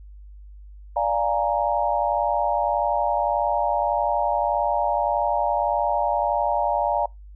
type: chord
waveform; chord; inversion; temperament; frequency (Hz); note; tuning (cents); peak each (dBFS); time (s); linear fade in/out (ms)
sine; Bb dominant seventh; first; equal; 587.3 / 698.5 / 830.6 / 932.3; D5 / F5 / Ab5 / Bb5; 0 / 0 / 0 / 0; -25; 0.96-7.06; 5
effects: noise-tail reverb RT60 0.2 s tail -25 dB re dry + added 50 Hz sine -40 dBFS peak until 7.35 s